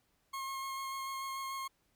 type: tone with vibrato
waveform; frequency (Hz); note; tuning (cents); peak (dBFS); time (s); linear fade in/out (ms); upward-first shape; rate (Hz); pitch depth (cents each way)
40% pulse; 1078; C#6; -49; -37; 0.33-1.68; 10; square; 6.8; 10
effects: pink hiss -75 dBFS RMS until 1.95 s